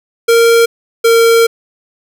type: tone pair in turn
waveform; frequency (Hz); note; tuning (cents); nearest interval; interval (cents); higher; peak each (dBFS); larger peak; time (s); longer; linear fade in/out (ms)
square; 463.2 / 459.7; A#4 / A#4; -11 / -24; unison; 13; first; -6; neither; 0.28-0.66 / 1.04-1.47; second; 10
effects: none